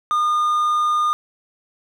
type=tone; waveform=triangle; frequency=1217 Hz; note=D#6; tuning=39 cents flat; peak=-14 dBFS; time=0.11-1.13 s; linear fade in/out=0 ms; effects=none